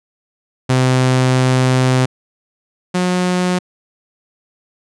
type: tone pair in turn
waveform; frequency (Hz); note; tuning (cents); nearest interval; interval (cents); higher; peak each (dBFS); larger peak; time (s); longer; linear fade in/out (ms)
sawtooth; 128.7 / 180.78; C3 / F#3; -28 / -40; tritone; 588; second; -7 / -10; first; 0.69-2.06 / 2.94-3.59; first; 10
effects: resampled to 22050 Hz